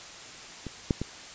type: clicks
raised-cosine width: 3 ms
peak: -23 / -10 / -17 dBFS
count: 3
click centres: 0.667 / 0.908 / 1.016 s
effects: white hiss -44 dBFS RMS until 1.34 s + resampled to 16000 Hz